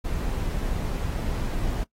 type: noise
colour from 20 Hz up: brown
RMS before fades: -27 dBFS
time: 0.04-1.84 s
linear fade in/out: 10 ms
effects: noise-tail reverb RT60 0.1 s tail -21 dB re dry + AAC 48 kbps